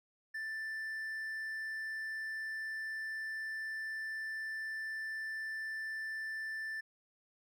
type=tone; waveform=triangle; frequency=1768 Hz; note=A6; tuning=8 cents sharp; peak=-36 dBFS; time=0.34-6.81 s; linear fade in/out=10 ms; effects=none